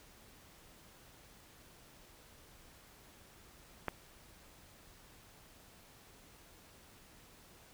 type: click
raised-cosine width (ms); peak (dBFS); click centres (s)
0.5; -19; 3.883
effects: pink hiss -60 dBFS RMS until 7.73 s